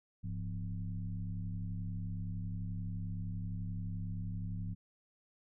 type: tone with frequency modulation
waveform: sine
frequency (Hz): 100.6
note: G2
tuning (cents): +45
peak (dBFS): -36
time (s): 0.23-4.75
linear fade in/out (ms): 20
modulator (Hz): 71.1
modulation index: 1.1
effects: none